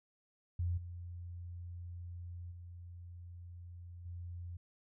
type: tone with level steps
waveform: sine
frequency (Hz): 87.31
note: F2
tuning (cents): 0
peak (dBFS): -32 / -43 / -47 / -42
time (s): 0.59-4.57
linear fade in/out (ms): 5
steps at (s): 0.77 / 2.51 / 4.05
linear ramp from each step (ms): 10
effects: none